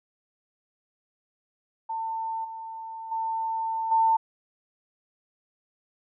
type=tone with level steps; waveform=sine; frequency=897 Hz; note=A5; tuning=33 cents sharp; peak=-28 / -35 / -26 / -18 dBFS; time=1.89-4.17 s; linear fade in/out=10 ms; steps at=2.44 / 3.11 / 3.91 s; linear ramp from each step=10 ms; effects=none